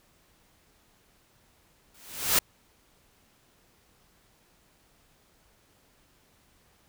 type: noise with exponential growth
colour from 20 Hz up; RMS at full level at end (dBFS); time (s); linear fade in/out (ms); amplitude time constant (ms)
white; -19; 1.94-2.39; 5; 97
effects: pink hiss -64 dBFS RMS until 6.88 s